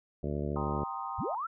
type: harmonic tone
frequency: 73 Hz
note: D2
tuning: 10 cents flat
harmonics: 1 / 2 / 3 / 4 / 5 / 6 / 7 / 8 / 9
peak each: -37 / -36 / -38 / -42 / -39 / -41 / -46 / -43 / -48 dBFS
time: 0.23-0.84 s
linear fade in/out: 5 ms
type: chord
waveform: sine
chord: C minor seventh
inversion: second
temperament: equal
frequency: 784 / 932.3 / 1046.5 / 1244.5 Hz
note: G5 / Bb5 / C6 / Eb6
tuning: 0 / 0 / 0 / 0 cents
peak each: -40 dBFS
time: 0.56-1.35 s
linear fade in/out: 2 ms
type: linear sweep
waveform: sine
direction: up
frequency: 43.65 to 1396.9 Hz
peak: -32 dBFS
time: 1.18-1.47 s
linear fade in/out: 10 ms
effects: none